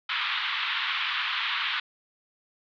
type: band-pass noise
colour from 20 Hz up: white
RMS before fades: -29 dBFS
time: 0.09-1.8 s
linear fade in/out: 5 ms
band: 990 to 3700 Hz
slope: 48 dB/octave
effects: none